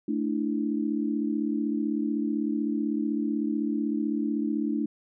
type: chord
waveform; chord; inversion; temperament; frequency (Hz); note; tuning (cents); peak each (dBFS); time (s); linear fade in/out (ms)
sine; A suspended fourth; none; equal; 220 / 293.7 / 329.6; A3 / D4 / E4; 0 / 0 / 0; -29 / -28 / -32; 0.08-4.86; 5
effects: none